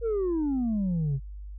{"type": "exponential sweep", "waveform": "sine", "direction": "down", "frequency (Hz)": [480, 129.7], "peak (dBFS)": -22, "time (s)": [0.01, 1.2], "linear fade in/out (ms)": 50, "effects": ["tanh soft clip ceiling -23 dBFS", "added 50 Hz sine -37 dBFS peak until 1.58 s"]}